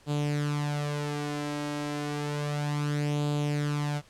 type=tone with flanger; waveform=sawtooth; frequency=146.83 Hz; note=D3; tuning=in tune; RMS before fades=-30 dBFS; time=0.06-4.02 s; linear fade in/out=50 ms; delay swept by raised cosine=0.26 to 3.16 ms; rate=0.31 Hz; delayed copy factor=+0.6; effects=pink hiss -58 dBFS RMS until 4.09 s + low-pass 9000 Hz 12 dB/octave